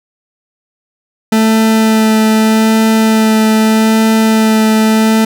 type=tone with vibrato; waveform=40% pulse; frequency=220 Hz; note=A3; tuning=in tune; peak=-6 dBFS; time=1.32-5.25 s; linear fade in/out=5 ms; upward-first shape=sine; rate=0.81 Hz; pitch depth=11 cents each way; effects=none